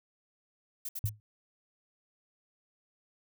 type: noise bursts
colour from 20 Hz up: violet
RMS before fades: -38 dBFS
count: 3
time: 0.85-1.094 s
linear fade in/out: 5 ms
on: 40 ms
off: 62 ms
type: tone with exponential decay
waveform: sine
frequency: 106.1 Hz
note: G#2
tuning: 38 cents sharp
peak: -24 dBFS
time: 1.04-1.2 s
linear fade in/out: 0 ms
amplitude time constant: 34 ms
effects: none